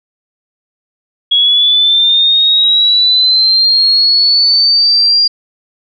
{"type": "linear sweep", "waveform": "sine", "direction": "up", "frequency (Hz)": [3322, 4800], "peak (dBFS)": -6, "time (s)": [1.31, 5.28], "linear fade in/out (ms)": 10, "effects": []}